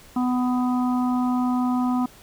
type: harmonic tone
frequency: 249.7 Hz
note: B3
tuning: 19 cents sharp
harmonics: 1 / 3 / 4 / 5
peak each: -20 / -30 / -32 / -34 dBFS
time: 0.16-2.06 s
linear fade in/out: 5 ms
effects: pink hiss -49 dBFS RMS until 2.22 s